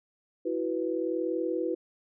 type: chord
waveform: sine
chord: E suspended second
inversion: none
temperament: equal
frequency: 329.6 / 370 / 493.9 Hz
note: E4 / F#4 / B4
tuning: 0 / 0 / 0 cents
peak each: -31 / -32 / -32 dBFS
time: 0.45-1.75 s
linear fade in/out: 10 ms
effects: none